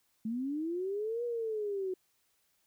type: linear two-way sweep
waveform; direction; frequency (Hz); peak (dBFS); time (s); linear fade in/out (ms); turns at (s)
sine; up then down; 214.3 to 483.7 to 366.3; -32; 0.25-1.94; 5; 1.24
effects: white hiss -74 dBFS RMS until 2.66 s